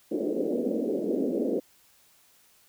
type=band-pass noise; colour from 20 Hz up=pink; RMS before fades=-28 dBFS; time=0.11-1.6 s; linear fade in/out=10 ms; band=220 to 540 Hz; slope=48 dB/octave; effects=white hiss -61 dBFS RMS until 2.68 s

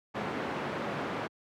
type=band-pass noise; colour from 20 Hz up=pink; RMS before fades=-35 dBFS; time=0.14-1.28 s; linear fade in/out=20 ms; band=180 to 1800 Hz; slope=12 dB/octave; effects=high-pass 80 Hz 12 dB/octave

